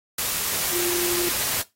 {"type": "tone in noise", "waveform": "sine", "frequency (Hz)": 350.5, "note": "F4", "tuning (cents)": 6, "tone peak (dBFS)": -27, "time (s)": [0.73, 1.29], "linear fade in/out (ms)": 5, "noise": "white", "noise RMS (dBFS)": -25, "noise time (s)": [0.18, 1.62], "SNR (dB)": -5, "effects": ["noise-tail reverb RT60 0.2 s tail -17 dB re dry", "AAC 48 kbps"]}